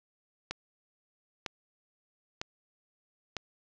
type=click train; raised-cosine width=0.2 ms; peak=-17 dBFS; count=4; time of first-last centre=0.51-3.367 s; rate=1.05 Hz; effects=resampled to 16000 Hz + 8-bit